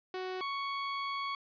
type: tone pair in turn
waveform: sawtooth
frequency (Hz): 371.3 / 1112.6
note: F#4 / C#6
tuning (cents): +6 / +6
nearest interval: octave + perfect fifth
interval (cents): 1900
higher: second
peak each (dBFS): -32 / -30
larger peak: second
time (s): 0.14-0.41 / 0.41-1.35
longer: second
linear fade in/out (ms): 2
effects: resampled to 11025 Hz + 12-bit